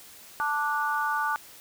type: chord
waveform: sine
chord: D major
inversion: second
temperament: just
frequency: 881 / 1174.7 / 1468.3 Hz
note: A5 / D6 / F#6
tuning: +2 / 0 / -14 cents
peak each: -29 dBFS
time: 0.4-1.36 s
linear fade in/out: 0 ms
effects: white hiss -49 dBFS RMS until 1.6 s